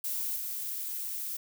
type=noise with level steps; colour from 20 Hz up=violet; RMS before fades=-33 / -36 dBFS; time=0.04-1.37 s; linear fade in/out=5 ms; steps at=0.36 s; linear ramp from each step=2 ms; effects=none